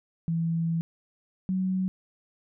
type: tone pair in turn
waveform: sine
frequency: 165.5 / 187.11 Hz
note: E3 / F#3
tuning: +7 / +20 cents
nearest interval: major second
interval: 213 cents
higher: second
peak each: -24 dBFS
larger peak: neither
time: 0.28-0.81 / 1.49-1.88 s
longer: first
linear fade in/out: 0 ms
effects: none